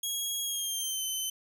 15% pulse tone with pitch glide, 3304 to 3065 Hz, G#7 to G7, -10 to -40 cents, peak -24 dBFS, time 0.03-1.3 s, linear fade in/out 5 ms, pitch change -130 cents, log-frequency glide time 0.44-1.03 s, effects none

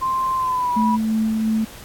sine tone with pitch glide, 1046.5 to 976.4 Hz, C6 to B5, 0 to -20 cents, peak -18 dBFS, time 0.01-0.97 s, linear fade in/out 20 ms, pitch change -120 cents, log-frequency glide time 0.36-0.72 s
sine tone with tremolo, 220 Hz, A3, in tune, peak -16 dBFS, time 0.76-1.65 s, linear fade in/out 10 ms, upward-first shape sine, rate 2.9 Hz, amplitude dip 25%
effects pink hiss -40 dBFS RMS until 1.84 s + AAC 64 kbps

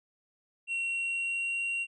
triangle tone with pitch glide, 2733 to 2752 Hz, F7 to F7, -38 to -26 cents, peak -28 dBFS, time 0.67-1.87 s, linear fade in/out 50 ms, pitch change +12 cents, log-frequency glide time 0.81-1.56 s, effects resampled to 24000 Hz

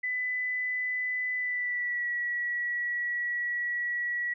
sine tone with pitch glide, 2000 to 1930.8 Hz, B6 to B6, +21 to -40 cents, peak -28 dBFS, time 0.03-4.34 s, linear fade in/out 10 ms, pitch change -61 cents, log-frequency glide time 1.36-2.07 s, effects none

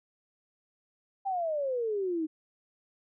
sine exponential sweep, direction down, 800 to 306.2 Hz, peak -28 dBFS, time 1.25-2.27 s, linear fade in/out 20 ms, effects none

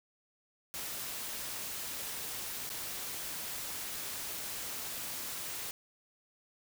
white noise with dropouts, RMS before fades -40 dBFS, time 0.74-5.71 s, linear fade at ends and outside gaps 0 ms, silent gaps 2.692-2.701 s, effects none

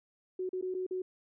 sine tone with dropouts, 370 Hz, F#4, in tune, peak -32 dBFS, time 0.39-1.02 s, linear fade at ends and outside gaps 5 ms, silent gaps 0.492-0.53 / 0.613-0.624 / 0.742-0.747 / 0.866-0.909 s, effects none

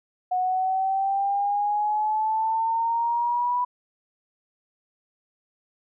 sine exponential sweep, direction up, 730 to 987.8 Hz, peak -21 dBFS, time 0.31-3.65 s, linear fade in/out 10 ms, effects none

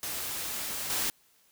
white noise with level steps, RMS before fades -35 / -30 dBFS, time 0.03-1.1 s, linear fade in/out 0 ms, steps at 0.9 s, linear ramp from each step 2 ms, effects white hiss -65 dBFS RMS until 1.51 s

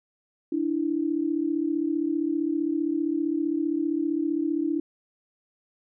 sine tone pair together, 294.7 / 330 Hz, D4 / E4, +6 / +2 cents, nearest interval major second, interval 196 cents, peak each -26 dBFS, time 0.52-4.8 s, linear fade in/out 5 ms, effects none

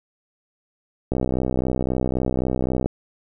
click train, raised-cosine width 2 ms, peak -9 dBFS, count 112, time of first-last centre 1.12-2.86 s, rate 63.8 Hz, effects none

